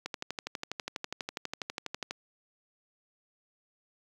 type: click train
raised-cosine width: 0.2 ms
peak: -17 dBFS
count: 26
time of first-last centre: 0.06-2.109 s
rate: 12.2 Hz
effects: high-pass 150 Hz 12 dB/octave + 9-bit